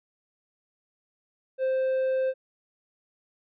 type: tone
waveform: triangle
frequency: 523.3 Hz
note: C5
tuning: in tune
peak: -21 dBFS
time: 1.58-2.34 s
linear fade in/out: 50 ms
effects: resampled to 8000 Hz